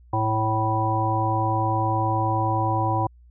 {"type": "harmonic tone with a mistuned harmonic", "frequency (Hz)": 110, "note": "A2", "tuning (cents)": 0, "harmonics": [1, 3, 5, 7, 9], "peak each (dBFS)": [-24, -29, -32, -26, -25], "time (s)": [0.13, 3.07], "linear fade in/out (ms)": 5, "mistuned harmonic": 9, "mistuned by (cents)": -17, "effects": ["added 60 Hz sine -48 dBFS peak until 3.3 s"]}